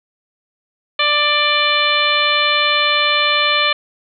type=harmonic tone with a mistuned harmonic; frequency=590 Hz; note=D5; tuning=8 cents sharp; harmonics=1 / 2 / 3 / 4 / 5 / 6 / 7; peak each=-23 / -19 / -22 / -18 / -20 / -20 / -24 dBFS; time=0.99-3.73 s; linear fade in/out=5 ms; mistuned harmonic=5; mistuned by=+17 cents; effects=none